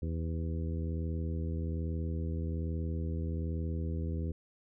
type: harmonic tone with a mistuned harmonic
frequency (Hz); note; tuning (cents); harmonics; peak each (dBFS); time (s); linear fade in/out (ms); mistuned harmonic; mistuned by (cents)
81.2; E2; -26; 1 / 2 / 3 / 4 / 5 / 6; -33 / -39 / -43 / -45 / -47 / -49; 0.02-4.32; 5; 6; +47
effects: none